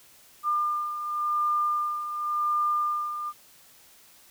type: beating tone pair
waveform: sine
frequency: 1201 / 1201.91 Hz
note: D6 / D6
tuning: +38 / +40 cents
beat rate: 0.91 Hz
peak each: -32 / -25 dBFS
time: 0.43-3.33 s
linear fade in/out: 50 ms
effects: white hiss -55 dBFS RMS until 4.3 s